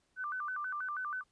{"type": "tone with vibrato", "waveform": "sine", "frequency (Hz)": 1338, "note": "E6", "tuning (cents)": 25, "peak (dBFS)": -35, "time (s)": [0.16, 1.24], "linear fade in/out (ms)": 50, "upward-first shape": "square", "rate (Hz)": 6.2, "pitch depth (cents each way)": 210, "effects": ["pink hiss -75 dBFS RMS until 1.31 s", "resampled to 22050 Hz"]}